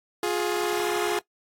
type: tone pair together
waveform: sawtooth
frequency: 353.4 / 417.6 Hz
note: F4 / G#4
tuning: +21 / +10 cents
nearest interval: minor third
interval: 289 cents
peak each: -23 dBFS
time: 0.23-1.19 s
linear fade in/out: 2 ms
effects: noise-tail reverb RT60 0.1 s tail -20 dB re dry + AAC 48 kbps